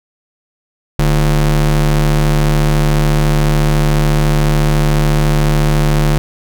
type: ring-modulated tone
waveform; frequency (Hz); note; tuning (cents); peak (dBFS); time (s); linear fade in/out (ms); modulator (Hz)
square; 92; F#2; -9; -7; 0.99-6.18; 0; 55
effects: none